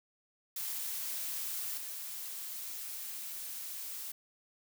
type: noise with level steps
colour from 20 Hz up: blue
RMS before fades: -38 / -42 dBFS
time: 0.56-4.12 s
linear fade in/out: 5 ms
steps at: 1.77 s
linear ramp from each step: 10 ms
effects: none